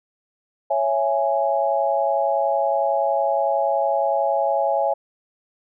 sine chord, C# minor, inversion none, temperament just, 554.4 / 665.2 / 831.5 Hz, C#5 / E5 / G#5, 0 / +16 / +2 cents, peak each -22 dBFS, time 0.7-4.94 s, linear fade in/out 10 ms, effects none

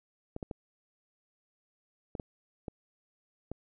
clicks, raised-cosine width 2 ms, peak -24 dBFS, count 7, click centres 0.364 / 0.428 / 0.512 / 2.152 / 2.198 / 2.682 / 3.516 s, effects none

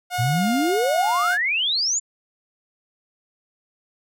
sawtooth tone with vibrato, 717 Hz, F5, 45 cents sharp, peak -19 dBFS, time 0.1-1.38 s, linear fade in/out 50 ms, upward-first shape sine, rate 1.6 Hz, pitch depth 24 cents each way
sine exponential sweep, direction up, 108.8 to 7300 Hz, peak -19 dBFS, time 0.18-2 s, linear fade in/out 20 ms
effects none

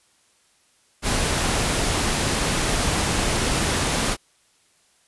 pink noise, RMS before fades -22 dBFS, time 1.02-4.17 s, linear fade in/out 50 ms, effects white hiss -61 dBFS RMS until 5.07 s + resampled to 24000 Hz

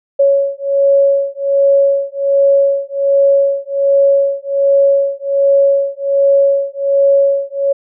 sine beating tone pair, 555 / 556.3 Hz, C#5 / C#5, +2 / +6 cents, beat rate 1.3 Hz, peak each -12 dBFS, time 0.19-7.73 s, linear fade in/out 10 ms, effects none

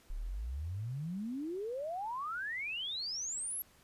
sine exponential sweep, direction up, 32.38 to 11790 Hz, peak -36 dBFS, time 0.1-3.62 s, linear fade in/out 0 ms, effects pink hiss -64 dBFS RMS until 3.83 s + resampled to 32000 Hz

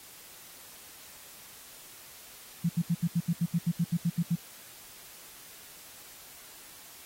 sine tone bursts, 169.6 Hz, E3, 50 cents sharp, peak -23 dBFS, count 14, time 2.64-4.357 s, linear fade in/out 10 ms, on 53 ms, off 75 ms, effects white hiss -50 dBFS RMS until 7.05 s + AAC 48 kbps

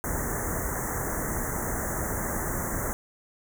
pink band-stop noise, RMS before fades -30 dBFS, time 0.04-2.93 s, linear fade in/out 0 ms, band 2000 to 6100 Hz, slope 96 dB/octave, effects none

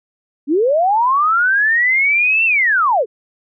sine linear two-way sweep, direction up then down, 261.6 to 2719 to 380.7 Hz, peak -11 dBFS, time 0.47-3.06 s, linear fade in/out 50 ms, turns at 2.45 s, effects none

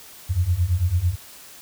sine beating tone pair, 83.4 / 92.4 Hz, E2 / F#2, +21 / -2 cents, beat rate 9 Hz, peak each -22 / -20 dBFS, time 0.29-1.16 s, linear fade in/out 20 ms, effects white hiss -44 dBFS RMS until 1.61 s

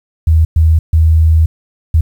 sine tone bursts at uneven times, 80 Hz, D#2, 49 cents sharp, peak -5 dBFS, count 4, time 0.27-0.45 / 0.56-0.79 / 0.93-1.46 / 1.94-2.01 s, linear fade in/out 5 ms, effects 7-bit

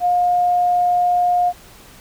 sine tone, 712 Hz, F5, 33 cents sharp, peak -13 dBFS, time 0-1.53 s, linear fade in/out 50 ms, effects pink hiss -44 dBFS RMS until 2 s

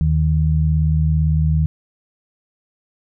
sine tone pair together, 77.72 / 155.56 Hz, D#2 / D#3, -1 / 0 cents, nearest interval octave, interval 1201 cents, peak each -16 dBFS, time 0.01-1.66 s, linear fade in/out 0 ms, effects none

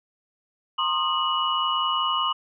sine tone cluster, 934 / 1059 / 1230 / 2931 Hz, A#5 / C6 / D#6 / F#7, +3 / +21 / -20 / -17 cents, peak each -33 / -26 / -26 / -26 dBFS, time 0.78-2.33 s, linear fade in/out 10 ms, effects none

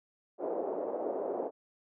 pink band-pass noise, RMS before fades -35 dBFS, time 0.38-1.51 s, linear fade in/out 50 ms, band 380 to 660 Hz, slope 24 dB/octave, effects none

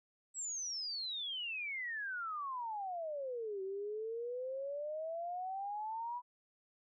sine exponential two-way sweep, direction down then up, 7902 to 378.4 to 989 Hz, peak -38 dBFS, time 0.34-6.22 s, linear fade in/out 50 ms, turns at 3.62 s, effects none

